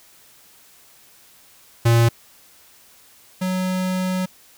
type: tone pair in turn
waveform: square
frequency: 116.54 / 185 Hz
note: A#2 / F#3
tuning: 0 / 0 cents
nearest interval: minor sixth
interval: 800 cents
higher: second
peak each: -13 / -21 dBFS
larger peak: first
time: 1.85-2.09 / 3.41-4.26 s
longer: second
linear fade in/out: 10 ms
effects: white hiss -51 dBFS RMS until 4.57 s